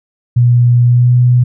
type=tone with pitch glide; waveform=sine; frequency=121.3 to 123.49 Hz; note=B2 to B2; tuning=-31 to 0 cents; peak=-5 dBFS; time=0.36-1.44 s; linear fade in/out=10 ms; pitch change=+31 cents; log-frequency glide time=0.85-1.14 s; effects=none